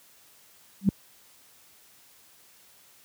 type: tone with exponential growth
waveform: sine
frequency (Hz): 196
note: G3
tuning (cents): 0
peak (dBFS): -12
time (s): 0.81-0.89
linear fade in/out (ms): 2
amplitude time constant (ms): 17
effects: white hiss -57 dBFS RMS until 3.04 s + high-pass 60 Hz 12 dB/octave